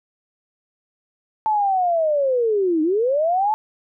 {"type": "linear two-way sweep", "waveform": "sine", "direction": "down then up", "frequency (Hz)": [880, 301.9, 880], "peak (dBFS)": -16, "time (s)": [1.46, 3.54], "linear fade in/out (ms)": 0, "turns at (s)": 2.82, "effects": []}